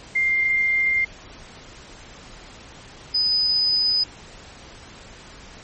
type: tone pair in turn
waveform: sine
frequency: 2100 / 4995 Hz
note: C7 / D#8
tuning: +6 / +6 cents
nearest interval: octave + minor third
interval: 1500 cents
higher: second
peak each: -17 dBFS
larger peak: neither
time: 0.15-1.05 / 3.14-4.04 s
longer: neither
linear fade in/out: 10 ms
effects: pink hiss -43 dBFS RMS until 5.63 s + MP3 32 kbps